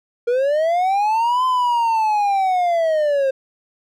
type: linear two-way sweep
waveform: triangle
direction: up then down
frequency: 467.7 to 1031 to 526 Hz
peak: -13 dBFS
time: 0.27-3.31 s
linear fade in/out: 10 ms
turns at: 1.45 s
effects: none